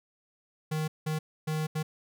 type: tone bursts at uneven times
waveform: square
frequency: 155.56 Hz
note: D#3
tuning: in tune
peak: -29 dBFS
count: 4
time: 0.71-0.88 / 1.06-1.19 / 1.47-1.67 / 1.75-1.83 s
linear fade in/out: 10 ms
effects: none